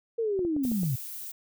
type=linear sweep; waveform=sine; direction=down; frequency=469.9 to 116.7 Hz; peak=-25 dBFS; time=0.18-0.96 s; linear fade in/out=10 ms
type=clicks; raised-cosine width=2 ms; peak=-26 dBFS; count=6; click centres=0.392 / 0.45 / 0.565 / 0.651 / 0.717 / 0.833 s
type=noise; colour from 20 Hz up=violet; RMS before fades=-39 dBFS; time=0.63-1.32 s; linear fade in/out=10 ms
effects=none